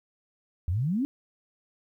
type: exponential sweep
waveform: sine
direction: up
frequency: 78.6 to 293.7 Hz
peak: -24 dBFS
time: 0.68-1.05 s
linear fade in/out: 0 ms
effects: 11-bit